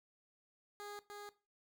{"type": "tone with echo", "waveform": "15% pulse", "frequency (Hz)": 411.5, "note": "G#4", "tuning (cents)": -16, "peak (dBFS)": -40, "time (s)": [0.8, 0.99], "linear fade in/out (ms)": 0, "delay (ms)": 300, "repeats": 1, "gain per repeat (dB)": -2, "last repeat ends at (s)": 1.29, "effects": ["noise-tail reverb RT60 0.3 s tail -17 dB re dry"]}